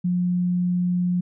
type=tone; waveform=sine; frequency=178.4 Hz; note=F3; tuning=37 cents sharp; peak=-19 dBFS; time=0.04-1.21 s; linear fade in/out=10 ms; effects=none